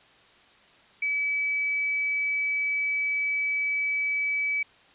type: tone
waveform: sine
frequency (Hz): 2291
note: D7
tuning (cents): -44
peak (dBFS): -24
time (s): 1.02-4.63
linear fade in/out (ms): 5
effects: white hiss -56 dBFS RMS until 4.94 s + resampled to 8000 Hz